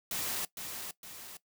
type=noise with echo; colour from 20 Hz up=white; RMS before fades=-35 dBFS; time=0.11-0.45 s; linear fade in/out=2 ms; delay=460 ms; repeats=2; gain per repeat=-6 dB; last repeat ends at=1.37 s; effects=noise-tail reverb RT60 0.1 s tail -18 dB re dry